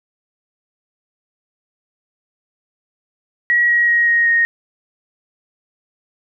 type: tone with pitch steps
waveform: sine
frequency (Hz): 1914 / 1900.8 / 1887.6 / 1874.6 / 1861.7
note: A#6 / A#6 / A#6 / A#6 / A#6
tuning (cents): +45 / +33 / +21 / +9 / -3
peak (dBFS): -11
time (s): 3.5-4.45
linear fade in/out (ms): 0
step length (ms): 190
effects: none